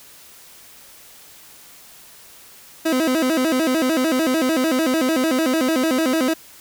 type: tone with vibrato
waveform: 30% pulse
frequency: 287.6 Hz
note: D4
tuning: 36 cents flat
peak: -14 dBFS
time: 2.85-6.34 s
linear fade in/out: 10 ms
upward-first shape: square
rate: 6.7 Hz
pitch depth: 200 cents each way
effects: white hiss -45 dBFS RMS until 6.6 s